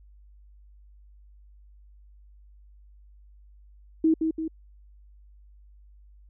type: tone with echo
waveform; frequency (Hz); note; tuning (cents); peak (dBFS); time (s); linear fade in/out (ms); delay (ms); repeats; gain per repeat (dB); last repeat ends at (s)
sine; 320; D#4; +49; -17; 4.04-4.14; 5; 170; 2; -5; 4.48
effects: added 50 Hz sine -50 dBFS peak until 6.29 s